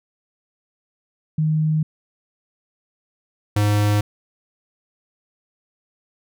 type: tone pair in turn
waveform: sine / square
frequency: 155.6 / 103.85 Hz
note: D#3 / G#2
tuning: 0 / 0 cents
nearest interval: perfect fifth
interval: 700 cents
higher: first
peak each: -16 dBFS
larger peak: neither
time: 1.38-1.83 / 3.56-4.01 s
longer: neither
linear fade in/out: 5 ms
effects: none